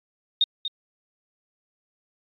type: tone with echo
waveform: sine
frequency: 3698 Hz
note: A#7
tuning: 15 cents flat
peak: -16 dBFS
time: 0.41-0.44 s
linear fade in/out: 2 ms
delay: 240 ms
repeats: 1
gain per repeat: -10 dB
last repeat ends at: 0.68 s
effects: AAC 32 kbps